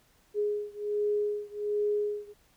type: beating tone pair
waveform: sine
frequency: 415.3 / 416.6 Hz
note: G#4 / G#4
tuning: 0 / +5 cents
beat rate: 1.3 Hz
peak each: -30 / -31 dBFS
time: 0.34-2.34 s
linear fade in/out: 50 ms
effects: pink hiss -65 dBFS RMS until 2.56 s